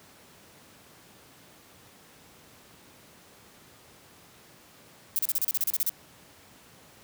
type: noise bursts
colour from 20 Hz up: violet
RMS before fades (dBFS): -26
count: 12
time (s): 5.16-5.894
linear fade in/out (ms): 0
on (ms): 30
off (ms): 34
effects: pink hiss -54 dBFS RMS until 7.03 s + high-pass 100 Hz 12 dB/octave